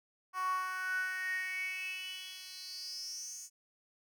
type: tone with high-pass filter sweep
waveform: 10% pulse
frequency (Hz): 371.8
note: F#4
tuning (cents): +8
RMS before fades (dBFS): -39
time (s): 0.33-3.5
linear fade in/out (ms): 50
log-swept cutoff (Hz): 1000 to 7100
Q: 9.3
effects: none

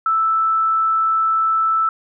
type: tone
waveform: sine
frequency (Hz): 1318.5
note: E6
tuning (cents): 0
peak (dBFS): -14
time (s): 0.06-1.89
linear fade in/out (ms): 2
effects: none

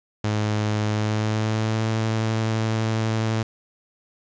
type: tone with pitch glide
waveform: sawtooth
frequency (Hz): 106.3 to 111.01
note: G#2 to A2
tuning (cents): +41 to +16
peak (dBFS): -17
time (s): 0.24-3.43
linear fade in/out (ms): 5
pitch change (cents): +75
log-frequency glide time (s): 0.87-1.87
effects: resampled to 16000 Hz + 8-bit

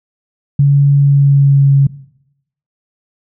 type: tone with pitch glide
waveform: sine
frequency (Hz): 141.3 to 138.63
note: C#3 to C#3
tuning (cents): +34 to 0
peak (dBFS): -5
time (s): 0.59-1.87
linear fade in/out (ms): 5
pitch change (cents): -34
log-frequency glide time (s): 0.96-1.71
effects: noise-tail reverb RT60 0.8 s tail -19 dB re dry

